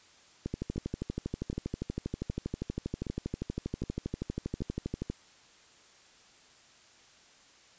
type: two click trains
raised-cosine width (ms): 3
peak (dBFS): -20 / -24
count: 59 / 6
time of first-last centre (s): 0.46-5.1 / 0.76-4.606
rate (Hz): 12.5 / 1.3
effects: white hiss -59 dBFS RMS until 7.78 s + resampled to 16000 Hz